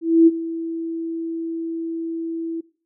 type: tone with ADSR envelope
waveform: sine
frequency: 329.6 Hz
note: E4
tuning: in tune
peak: -7 dBFS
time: 0.01-2.61 s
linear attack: 260 ms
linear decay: 32 ms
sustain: -17 dB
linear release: 10 ms
effects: noise-tail reverb RT60 0.4 s tail -21 dB re dry